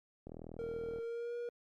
click train, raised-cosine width 2 ms, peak -33 dBFS, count 30, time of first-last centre 0.27-0.986 s, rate 40.5 Hz
triangle tone with pitch glide, 461.7 to 477.2 Hz, A#4 to A#4, -17 to +41 cents, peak -36 dBFS, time 0.59-1.49 s, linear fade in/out 2 ms, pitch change +58 cents, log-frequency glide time 1.02-1.35 s
effects Opus 48 kbps

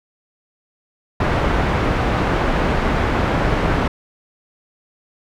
pink low-pass noise, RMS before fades -18 dBFS, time 1.2-3.88 s, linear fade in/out 5 ms, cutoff 1800 Hz, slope 12 dB/octave, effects none

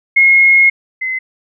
sine tone pair in turn, 2158 / 2049 Hz, C#7 / C7, -47 / -37 cents, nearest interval minor second, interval 90 cents, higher first, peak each -5 / -16 dBFS, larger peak first, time 0.16-0.7 / 1.01-1.19 s, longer first, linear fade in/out 10 ms, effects none

